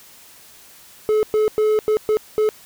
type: tone bursts at uneven times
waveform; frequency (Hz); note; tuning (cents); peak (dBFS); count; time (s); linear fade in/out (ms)
triangle; 429.4; A4; -42; -12; 6; 1.09-1.23 / 1.34-1.48 / 1.58-1.79 / 1.88-1.97 / 2.09-2.17 / 2.38-2.49; 0
effects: white hiss -46 dBFS RMS until 2.65 s